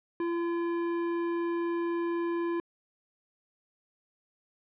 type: tone with hard clipping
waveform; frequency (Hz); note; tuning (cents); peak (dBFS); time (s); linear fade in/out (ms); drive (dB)
sine; 340.5; F4; -44; -30; 0.2-2.6; 2; 15
effects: low-pass 2000 Hz 12 dB/octave